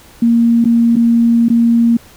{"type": "tone with dropouts", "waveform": "sine", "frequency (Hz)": 233.1, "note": "A#3", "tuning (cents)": 0, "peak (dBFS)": -7, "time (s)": [0.22, 1.97], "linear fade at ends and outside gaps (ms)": 5, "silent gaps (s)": [[0.644, 0.654], [0.958, 0.965], [1.485, 1.5]], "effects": ["pink hiss -42 dBFS RMS until 2.16 s"]}